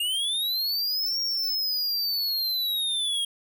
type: linear two-way sweep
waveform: square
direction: up then down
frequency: 2794 to 5588 to 3242 Hz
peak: -25 dBFS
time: 0-3.25 s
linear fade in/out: 5 ms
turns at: 1.2 s
effects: 11-bit